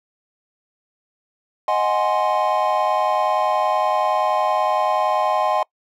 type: chord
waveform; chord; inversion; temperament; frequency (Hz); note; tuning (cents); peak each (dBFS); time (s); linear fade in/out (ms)
triangle; Ab dominant seventh; second; equal; 622.3 / 740 / 830.6 / 1046.5; Eb5 / Gb5 / Ab5 / C6; 0 / 0 / 0 / 0; -20; 1.68-5.63; 2
effects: noise-tail reverb RT60 0.1 s tail -25 dB re dry + tanh soft clip ceiling -5 dBFS